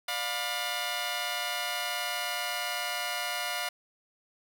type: chord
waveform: 10% pulse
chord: B diminished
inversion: first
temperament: just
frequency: 592.7 / 711.2 / 987.8 Hz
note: D5 / F5 / B5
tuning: +16 / +31 / 0 cents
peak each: -30 / -24 / -29 dBFS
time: 0.08-3.69 s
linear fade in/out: 5 ms
effects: none